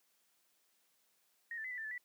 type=tone with pitch steps; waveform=sine; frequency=1867 / 1767 / 2024 / 1971 / 1779 / 1737 / 1962 Hz; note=A#6 / A6 / B6 / B6 / A6 / A6 / B6; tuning=+2 / +7 / +42 / -4 / +19 / -23 / -12 cents; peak=-40 dBFS; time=1.51-1.979 s; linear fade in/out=2 ms; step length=67 ms; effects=white hiss -75 dBFS RMS until 2.04 s + high-pass 200 Hz 12 dB/octave